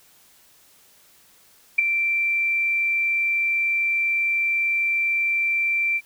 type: tone with ADSR envelope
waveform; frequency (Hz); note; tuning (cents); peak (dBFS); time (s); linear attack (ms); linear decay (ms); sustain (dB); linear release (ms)
sine; 2349; D7; 0; -10; 1.78-6.01; 10; 9; -9; 49
effects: white hiss -55 dBFS RMS until 6.05 s